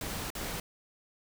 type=noise with dropouts; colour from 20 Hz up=pink; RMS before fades=-37 dBFS; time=0.01-0.6 s; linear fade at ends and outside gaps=2 ms; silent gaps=0.303-0.351 s; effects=none